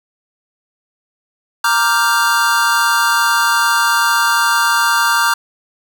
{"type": "chord", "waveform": "square", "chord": "G minor seventh", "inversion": "first", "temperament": "equal", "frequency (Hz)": [932.3, 1174.7, 1396.9, 1568], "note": ["Bb5", "D6", "F6", "G6"], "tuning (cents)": [0, 0, 0, 0], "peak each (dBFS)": -18, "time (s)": [1.64, 5.34], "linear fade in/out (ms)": 5, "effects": []}